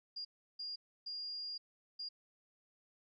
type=tone bursts at uneven times; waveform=sine; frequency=4825 Hz; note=D8; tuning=46 cents sharp; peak=-40 dBFS; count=4; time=0.16-0.25 / 0.59-0.76 / 1.06-1.58 / 1.99-2.09 s; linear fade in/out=10 ms; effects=MP3 64 kbps